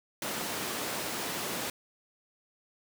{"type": "high-pass noise", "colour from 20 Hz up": "pink", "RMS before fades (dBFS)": -35, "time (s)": [0.22, 1.7], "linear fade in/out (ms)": 2, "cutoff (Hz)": 220, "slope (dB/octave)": 12, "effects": []}